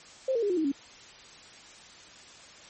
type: tone with pitch steps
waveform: sine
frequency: 526 / 463.2 / 408 / 359.3 / 316.4 / 278.6 Hz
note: C5 / A#4 / G#4 / F4 / D#4 / C#4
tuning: +9 / -11 / -31 / +49 / +29 / +9 cents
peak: -24 dBFS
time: 0.28-0.718 s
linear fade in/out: 5 ms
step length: 73 ms
effects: white hiss -50 dBFS RMS until 2.69 s + MP3 32 kbps